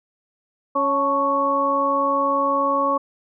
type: harmonic tone with a mistuned harmonic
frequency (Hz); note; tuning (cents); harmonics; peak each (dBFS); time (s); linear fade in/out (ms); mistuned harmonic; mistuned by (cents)
277.2; C#4; 0; 1 / 2 / 3 / 4; -27 / -23 / -29 / -19; 0.75-2.98; 10; 3; +87
effects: none